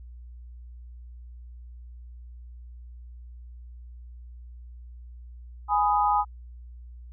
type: chord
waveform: sine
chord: G# minor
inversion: none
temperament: just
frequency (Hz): 830.6 / 996.7 / 1245.9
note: G#5 / B5 / D#6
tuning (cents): 0 / +16 / +2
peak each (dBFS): -22 / -26 / -26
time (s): 5.68-6.25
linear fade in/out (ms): 50
effects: added 60 Hz sine -41 dBFS peak until 7.12 s